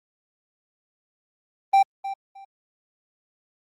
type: tone with echo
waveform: triangle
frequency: 784 Hz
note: G5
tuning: in tune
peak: -11 dBFS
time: 1.73-1.83 s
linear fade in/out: 10 ms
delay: 310 ms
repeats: 2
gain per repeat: -14 dB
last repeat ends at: 2.45 s
effects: Opus 24 kbps